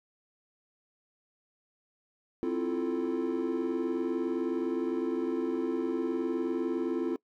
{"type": "chord", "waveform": "triangle", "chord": "F major seventh", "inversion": "second", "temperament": "equal", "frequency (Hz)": [261.6, 329.6, 349.2, 440], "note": ["C4", "E4", "F4", "A4"], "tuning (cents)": [0, 0, 0, 0], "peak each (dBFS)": [-31, -31, -30, -33], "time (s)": [2.43, 7.16], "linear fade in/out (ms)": 0, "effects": ["noise-tail reverb RT60 0.1 s tail -23 dB re dry", "tanh soft clip ceiling -21 dBFS"]}